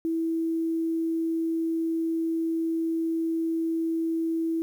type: tone with quantisation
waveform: sine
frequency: 327.6 Hz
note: E4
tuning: 11 cents flat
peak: -24 dBFS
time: 0.05-4.62 s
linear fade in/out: 0 ms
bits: 9
effects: none